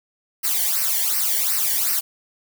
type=noise with flanger; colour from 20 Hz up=blue; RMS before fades=-21 dBFS; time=0.43-2.01 s; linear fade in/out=20 ms; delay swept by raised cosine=0.28 to 0.8 ms; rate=2.7 Hz; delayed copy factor=-0.85; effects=none